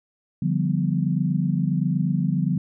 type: chord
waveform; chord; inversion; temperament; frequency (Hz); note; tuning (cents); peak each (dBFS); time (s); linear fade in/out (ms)
sine; G dominant seventh; second; equal; 146.83 / 174.61 / 196 / 246.9; D3 / F3 / G3 / B3; 0 / 0 / 0 / 0; -24 / -23 / -27 / -29; 0.42-2.58; 5
effects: none